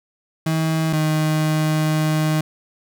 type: tone pair in turn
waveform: 35% pulse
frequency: 160 / 155.36 Hz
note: D#3 / D#3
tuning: +49 / -2 cents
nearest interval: minor second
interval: 51 cents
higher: first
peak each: -16 / -15 dBFS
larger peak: second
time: 0.46-0.93 / 0.93-2.41 s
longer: second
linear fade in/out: 5 ms
effects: none